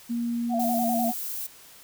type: tone with pitch glide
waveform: sine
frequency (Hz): 235.7 to 233.9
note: A#3 to A#3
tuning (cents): +19 to +6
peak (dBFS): -25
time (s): 0.09-1.12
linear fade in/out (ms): 20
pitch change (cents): -13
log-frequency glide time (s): 0.69-0.81
type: tone with vibrato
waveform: sine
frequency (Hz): 709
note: F5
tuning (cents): +26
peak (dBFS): -25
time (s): 0.49-1.14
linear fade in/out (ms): 50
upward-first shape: square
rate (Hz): 10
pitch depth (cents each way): 71
type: noise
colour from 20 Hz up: violet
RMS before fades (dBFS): -33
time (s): 0.59-1.47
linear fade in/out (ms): 10
effects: white hiss -50 dBFS RMS until 1.83 s